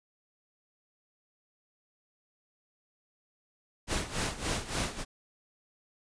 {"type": "noise with tremolo", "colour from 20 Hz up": "pink", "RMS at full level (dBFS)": -30, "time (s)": [3.87, 5.05], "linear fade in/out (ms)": 50, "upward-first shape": "sine", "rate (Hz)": 3.5, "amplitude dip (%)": 80, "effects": ["resampled to 22050 Hz"]}